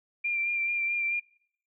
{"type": "tone with vibrato", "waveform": "sine", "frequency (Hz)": 2379, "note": "D7", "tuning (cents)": 22, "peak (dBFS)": -26, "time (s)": [0.24, 1.2], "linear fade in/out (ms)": 10, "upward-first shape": "sine", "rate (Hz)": 4.6, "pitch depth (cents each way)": 24, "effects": ["noise-tail reverb RT60 0.7 s tail -26 dB re dry"]}